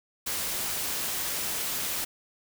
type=noise; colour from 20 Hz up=white; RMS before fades=-31 dBFS; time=0.26-2.05 s; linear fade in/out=10 ms; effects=none